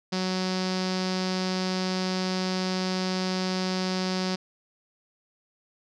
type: tone with low-pass filter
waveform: sawtooth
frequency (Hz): 185.6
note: F#3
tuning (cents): +6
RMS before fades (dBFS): -28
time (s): 0.12-4.36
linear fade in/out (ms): 10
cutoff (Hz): 5000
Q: 4.5
effects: none

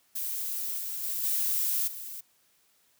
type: noise with level steps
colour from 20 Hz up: violet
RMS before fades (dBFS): -33 / -35 / -32 / -28 / -40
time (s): 0.15-2.21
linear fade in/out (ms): 10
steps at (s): 0.78 / 1.03 / 1.23 / 1.87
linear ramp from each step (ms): 10
effects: white hiss -67 dBFS RMS until 2.99 s + high-pass 60 Hz 12 dB/octave

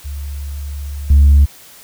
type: tone with level steps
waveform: sine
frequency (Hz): 71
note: C#2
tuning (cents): +42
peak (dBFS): -22 / -3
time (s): 0.04-1.46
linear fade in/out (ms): 20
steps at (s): 1.1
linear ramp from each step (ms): 5
effects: tanh soft clip ceiling -3 dBFS + white hiss -41 dBFS RMS until 1.83 s

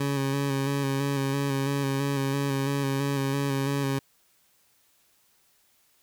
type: tone with vibrato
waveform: 20% pulse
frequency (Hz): 138.4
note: C#3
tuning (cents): -2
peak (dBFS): -20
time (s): 0-3.99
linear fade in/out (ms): 5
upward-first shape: square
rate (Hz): 3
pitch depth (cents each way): 24
effects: white hiss -65 dBFS RMS until 6.02 s

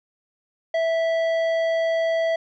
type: tone with tanh clipping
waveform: sine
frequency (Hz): 657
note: E5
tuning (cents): -6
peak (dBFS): -21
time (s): 0.74-2.36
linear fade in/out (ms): 5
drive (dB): 11
effects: none

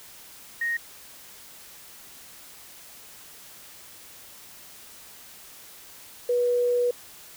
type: tone pair in turn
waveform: sine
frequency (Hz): 1864.7 / 487.2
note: A#6 / B4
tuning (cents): 0 / -24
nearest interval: octave + major seventh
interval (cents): 2324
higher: first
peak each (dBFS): -24 / -20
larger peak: second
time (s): 0.61-0.77 / 6.29-6.91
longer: second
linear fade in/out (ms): 5
effects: white hiss -47 dBFS RMS until 7.36 s

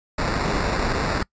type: noise with sample-and-hold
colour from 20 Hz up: pink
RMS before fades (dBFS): -23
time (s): 0.18-1.23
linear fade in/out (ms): 5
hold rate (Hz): 3150
effects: noise-tail reverb RT60 0.1 s tail -24 dB re dry + resampled to 16000 Hz

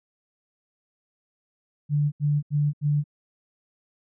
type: tone bursts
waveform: sine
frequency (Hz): 146.83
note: D3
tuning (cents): 0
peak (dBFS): -19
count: 4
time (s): 1.89-3.041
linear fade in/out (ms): 50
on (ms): 230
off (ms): 77
effects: none

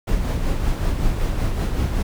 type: noise with tremolo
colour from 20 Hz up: brown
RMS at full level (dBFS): -19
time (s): 0.07-2.03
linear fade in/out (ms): 10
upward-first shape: sine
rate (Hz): 5.3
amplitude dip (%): 40
effects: none

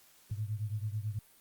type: beating tone pair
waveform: sine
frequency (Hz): 103.83 / 112.93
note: G#2 / A2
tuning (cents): 0 / +46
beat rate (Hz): 9.1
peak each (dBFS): -35 / -38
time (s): 0.31-1.19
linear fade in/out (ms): 5
effects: white hiss -62 dBFS RMS until 1.4 s + Opus 48 kbps

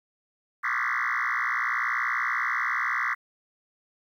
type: tone with frequency modulation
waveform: sine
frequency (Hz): 1568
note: G6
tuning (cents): 0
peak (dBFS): -23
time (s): 0.63-3.15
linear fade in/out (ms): 20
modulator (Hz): 60.4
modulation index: 7.9
effects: tanh soft clip ceiling -20 dBFS + 10-bit

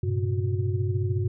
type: tone cluster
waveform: sine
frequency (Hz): 97.8 / 117.2 / 131.1 / 364.9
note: G2 / A#2 / C3 / F#4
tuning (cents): -4 / +10 / +4 / -24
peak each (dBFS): -25 / -29 / -32 / -33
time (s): 0.03-1.28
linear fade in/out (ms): 5
effects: none

